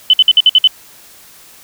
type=tone bursts; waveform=sine; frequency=3026 Hz; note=F#7; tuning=38 cents sharp; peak=-3 dBFS; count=7; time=0.1-0.674 s; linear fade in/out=2 ms; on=34 ms; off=56 ms; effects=white hiss -41 dBFS RMS until 1.63 s